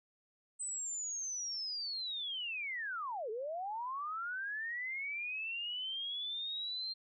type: linear two-way sweep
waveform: sine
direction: down then up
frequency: 8160 to 415.3 to 4194 Hz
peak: -37 dBFS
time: 0.59-6.94 s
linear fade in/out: 20 ms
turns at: 3.3 s
effects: none